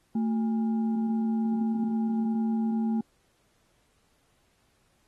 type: tone with frequency modulation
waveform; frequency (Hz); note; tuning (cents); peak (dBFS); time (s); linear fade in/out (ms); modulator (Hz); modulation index
sine; 223.3; A3; +26; -24; 0.15-3.01; 5; 594; 0.28
effects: pink hiss -69 dBFS RMS until 5.07 s + AAC 32 kbps